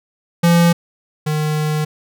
square tone pair in turn, 170.8 / 152.87 Hz, F3 / D#3, -38 / -30 cents, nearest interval major second, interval 192 cents, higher first, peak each -10 / -17 dBFS, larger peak first, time 0.43-0.73 / 1.26-1.85 s, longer second, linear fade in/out 10 ms, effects none

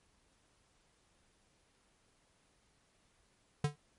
square tone with exponential decay, 146.7 Hz, D3, 2 cents flat, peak -27 dBFS, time 3.64-3.76 s, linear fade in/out 5 ms, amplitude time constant 25 ms, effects pink hiss -72 dBFS RMS until 3.98 s + MP3 48 kbps

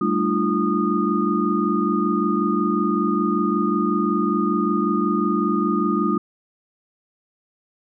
sine tone cluster, 195.8 / 221.1 / 299.5 / 345.6 / 1229 Hz, G3 / A3 / D4 / F4 / D#6, -2 / +9 / +34 / -18 / -22 cents, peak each -24 dBFS, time 0.01-6.18 s, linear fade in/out 5 ms, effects none

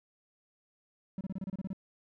triangle tone bursts, 190.8 Hz, G3, 47 cents flat, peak -32 dBFS, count 10, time 1.18-1.731 s, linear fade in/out 2 ms, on 29 ms, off 29 ms, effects none

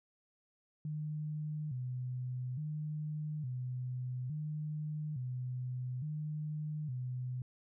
sine tone with vibrato, 138.59 Hz, C#3, in tune, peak -36 dBFS, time 0.85-7.42 s, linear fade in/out 2 ms, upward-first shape square, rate 0.58 Hz, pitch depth 160 cents each way, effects none

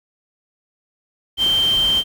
sine tone in noise, 3136 Hz, G7, in tune, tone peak -14 dBFS, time 1.37-2.04 s, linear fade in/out 50 ms, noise pink, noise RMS -30 dBFS, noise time 1.37-2.04 s, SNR +13 dB, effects none

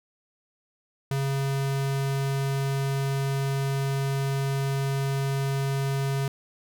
square tone, 137.1 Hz, C#3, 19 cents flat, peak -25 dBFS, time 1.11-6.28 s, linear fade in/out 2 ms, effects none

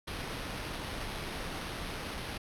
pink noise with sample-and-hold, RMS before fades -39 dBFS, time 0.07-2.38 s, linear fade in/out 10 ms, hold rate 7350 Hz, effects low-pass 12000 Hz 12 dB/octave

